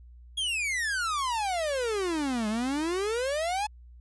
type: exponential two-way sweep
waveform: 45% pulse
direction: down then up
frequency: 3343 to 207.9 to 867 Hz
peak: -27 dBFS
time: 0.37-3.67 s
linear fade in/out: 10 ms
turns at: 2.48 s
effects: added 60 Hz sine -47 dBFS peak until 4 s + resampled to 24000 Hz